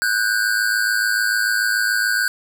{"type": "tone pair together", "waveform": "square", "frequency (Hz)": [1480, 1586.9], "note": ["F#6", "G6"], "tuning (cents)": [0, 21], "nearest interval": "minor second", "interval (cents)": 121, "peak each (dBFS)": [-20, -21], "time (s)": [0.02, 2.28], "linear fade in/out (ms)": 0, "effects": []}